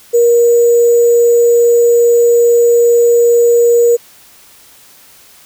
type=tone with sample-and-hold; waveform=sine; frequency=472.4 Hz; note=A#4; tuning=23 cents sharp; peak=-5 dBFS; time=0.13-3.97 s; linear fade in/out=20 ms; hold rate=7350 Hz; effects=white hiss -42 dBFS RMS until 5.45 s